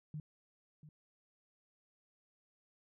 sine tone with echo, 151.9 Hz, D#3, 41 cents flat, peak -40 dBFS, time 0.14-0.2 s, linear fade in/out 2 ms, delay 690 ms, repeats 1, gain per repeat -13 dB, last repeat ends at 0.89 s, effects none

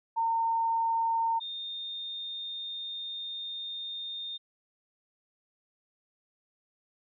sine tone pair in turn, 912 / 3648 Hz, A#5 / A#7, -38 / -38 cents, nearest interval 2 octaves, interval 2400 cents, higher second, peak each -25 / -35 dBFS, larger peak first, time 0.16-1.4 / 1.4-4.38 s, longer second, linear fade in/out 20 ms, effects none

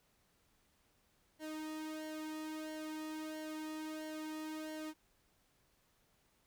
sawtooth tone with flanger, 311.1 Hz, D#4, in tune, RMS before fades -44 dBFS, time 1.39-4.94 s, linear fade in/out 50 ms, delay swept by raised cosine 0.8 to 1.9 ms, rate 1.5 Hz, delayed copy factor -0.7, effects pink hiss -74 dBFS RMS until 6.46 s

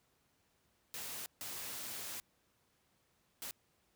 white noise bursts at uneven times, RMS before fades -44 dBFS, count 3, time 0.94-1.26 / 1.41-2.2 / 3.42-3.51 s, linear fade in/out 0 ms, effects pink hiss -75 dBFS RMS until 3.95 s + high-pass 60 Hz 12 dB/octave

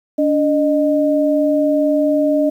sine tone pair together, 288.7 / 613 Hz, D4 / D#5, -30 / -26 cents, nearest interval octave + minor second, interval 1304 cents, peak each -15 dBFS, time 0.18-2.5 s, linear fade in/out 10 ms, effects 8-bit

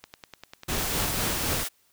click train, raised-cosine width 0.2 ms, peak -23 dBFS, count 8, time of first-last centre 0.04-0.733 s, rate 10.1 Hz
pink noise with tremolo, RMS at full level -27 dBFS, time 0.68-1.64 s, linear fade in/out 10 ms, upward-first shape triangle, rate 3.9 Hz, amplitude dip 50%
white high-pass noise, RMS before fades -32 dBFS, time 0.77-1.69 s, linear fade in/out 20 ms, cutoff 500 Hz, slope 12 dB/octave
effects white hiss -65 dBFS RMS until 1.92 s

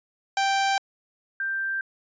sawtooth / sine tone pair in turn, 784 / 1574.8 Hz, G5 / G6, 0 / +8 cents, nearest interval octave, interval 1208 cents, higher second, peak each -17 / -25 dBFS, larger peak first, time 0.37-0.78 / 1.4-1.81 s, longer neither, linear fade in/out 2 ms, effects resampled to 16000 Hz

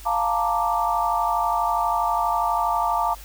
sine chord, Bb major seventh, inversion second, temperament equal, 698.5 / 880 / 932.3 / 1174.7 Hz, F5 / A5 / Bb5 / D6, 0 / 0 / 0 / 0 cents, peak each -25 dBFS, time 0.05-3.15 s, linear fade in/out 20 ms, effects added 50 Hz sine -40 dBFS peak until 3.24 s + white hiss -45 dBFS RMS until 3.24 s

